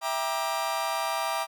40% pulse chord, E half-diminished seventh, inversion none, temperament just, 659.3 / 791.1 / 949.3 / 1186.7 Hz, E5 / G5 / Bb5 / D6, 0 / +16 / +31 / +18 cents, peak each -32 dBFS, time 0.01-1.47 s, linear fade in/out 50 ms, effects none

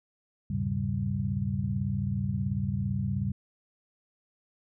sine tone cluster, 77.6 / 100.4 / 117.7 / 136 / 194.5 Hz, D#2 / G2 / A#2 / C#3 / G3, -4 / +42 / +17 / -33 / -13 cents, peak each -38 / -32 / -37 / -32 / -32 dBFS, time 0.5-3.32 s, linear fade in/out 5 ms, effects none

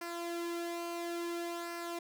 sawtooth tone with flanger, 342.1 Hz, F4, 36 cents flat, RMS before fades -39 dBFS, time 0.01-1.99 s, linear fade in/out 5 ms, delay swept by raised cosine 0.28 to 2.38 ms, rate 0.58 Hz, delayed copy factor -0.55, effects none

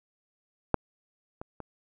clicks, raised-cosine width 1 ms, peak -7 / -24 / -25 dBFS, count 3, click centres 0.743 / 1.415 / 1.603 s, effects none

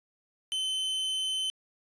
45% pulse tone, 3061 Hz, G7, 42 cents flat, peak -28 dBFS, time 0.52-1.5 s, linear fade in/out 0 ms, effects resampled to 22050 Hz

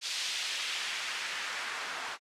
white noise with band-pass filter sweep, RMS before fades -36 dBFS, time 0.01-2.18 s, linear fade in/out 50 ms, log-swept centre 4000 to 1200 Hz, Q 1.3, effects low-pass 8000 Hz 12 dB/octave + AAC 64 kbps

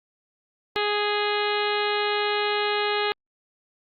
harmonic tone with a mistuned harmonic, 415.3 Hz, G#4, in tune, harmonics 1 / 2 / 3 / 4 / 5 / 6 / 7 / 8 / 9 / 10, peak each -26 / -29 / -31 / -32 / -33 / -34 / -34 / -35 / -36 / -36 dBFS, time 0.76-3.12 s, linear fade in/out 0 ms, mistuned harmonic 10, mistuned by -21 cents, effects Opus 48 kbps

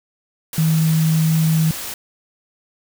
sine tone in noise, 159.4 Hz, D#3, 42 cents sharp, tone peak -13 dBFS, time 0.58-1.71 s, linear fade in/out 2 ms, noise white, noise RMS -29 dBFS, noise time 0.53-1.94 s, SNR +13 dB, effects none

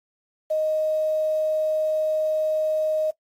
sine tone with quantisation, 622.3 Hz, D#5, in tune, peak -20 dBFS, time 0.5-3.11 s, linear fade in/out 10 ms, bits 8, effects noise-tail reverb RT60 0.1 s tail -19 dB re dry + AAC 48 kbps

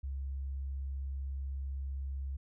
sine tone, 67.9 Hz, C#2, 35 cents flat, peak -35 dBFS, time 0.03-2.37 s, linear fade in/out 10 ms, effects none

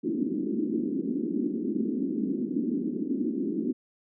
pink band-pass noise, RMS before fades -29 dBFS, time 0.03-3.73 s, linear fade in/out 20 ms, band 210 to 350 Hz, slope 48 dB/octave, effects none

